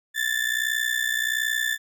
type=ring-modulated tone; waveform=35% pulse; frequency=1759 Hz; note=A6; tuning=1 cent flat; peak=-18 dBFS; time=0.14-1.78 s; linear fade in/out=50 ms; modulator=30.7 Hz; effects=none